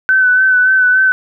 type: tone with vibrato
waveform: sine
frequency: 1514 Hz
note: F#6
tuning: 39 cents sharp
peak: -7 dBFS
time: 0.09-1.12 s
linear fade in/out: 0 ms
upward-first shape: sine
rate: 3.5 Hz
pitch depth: 29 cents each way
effects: none